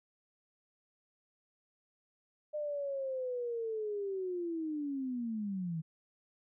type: linear sweep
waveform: sine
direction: down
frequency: 606 to 155.56 Hz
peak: -34 dBFS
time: 2.53-5.82 s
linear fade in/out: 20 ms
effects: none